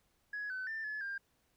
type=tone with pitch steps; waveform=sine; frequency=1676 / 1516 / 1784 / 1715 / 1598 Hz; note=G#6 / F#6 / A6 / A6 / G6; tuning=+15 / +42 / +23 / -45 / +33 cents; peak=-36 dBFS; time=0.33-1.18 s; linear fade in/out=5 ms; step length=170 ms; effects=tanh soft clip ceiling -34 dBFS + pink hiss -75 dBFS RMS until 1.56 s